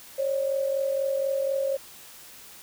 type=tone pair together; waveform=sine; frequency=543.2 / 587.3 Hz; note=C#5 / D5; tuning=-35 / 0 cents; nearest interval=minor second; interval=135 cents; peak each=-24 / -32 dBFS; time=0.18-1.77 s; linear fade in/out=10 ms; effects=white hiss -47 dBFS RMS until 2.62 s